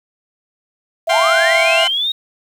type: tone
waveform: sine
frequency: 659.3 Hz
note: E5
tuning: in tune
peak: -15 dBFS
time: 1.07-1.85 s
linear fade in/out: 10 ms
type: chord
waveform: 15% pulse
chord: F suspended second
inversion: none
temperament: just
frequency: 698.5 / 785.8 / 1047.7 Hz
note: F5 / G5 / C6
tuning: 0 / +4 / +2 cents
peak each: -14 dBFS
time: 1.09-1.88 s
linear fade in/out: 10 ms
type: linear sweep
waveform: sine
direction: up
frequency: 721 to 3790 Hz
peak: -15 dBFS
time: 1.1-2.12 s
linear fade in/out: 5 ms
effects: low-pass 8000 Hz 12 dB/octave + 7-bit